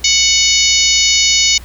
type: harmonic tone with a mistuned harmonic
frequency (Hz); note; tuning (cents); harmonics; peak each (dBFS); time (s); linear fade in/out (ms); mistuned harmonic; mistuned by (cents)
740; F#5; 0; 3 / 4 / 5 / 6 / 7 / 8 / 9; -17 / -17 / -17 / -17 / -17 / -17 / -17; 0.04-1.58; 5; 9; +16
effects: added 60 Hz sine -32 dBFS peak until 1.64 s + pink hiss -40 dBFS RMS until 1.64 s